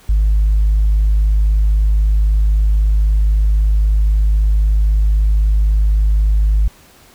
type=tone; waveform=sine; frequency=51.91 Hz; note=G#1; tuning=in tune; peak=-8 dBFS; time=0.09-6.68 s; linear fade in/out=5 ms; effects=tanh soft clip ceiling -7 dBFS + pink hiss -46 dBFS RMS until 7.14 s